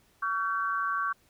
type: tone cluster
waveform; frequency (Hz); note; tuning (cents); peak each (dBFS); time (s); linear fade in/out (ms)
sine; 1135 / 1372 / 1544; C#6 / F6 / G6; +41 / -31 / -27; -29 / -35 / -32; 0.22-1.13; 10
effects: pink hiss -65 dBFS RMS until 1.29 s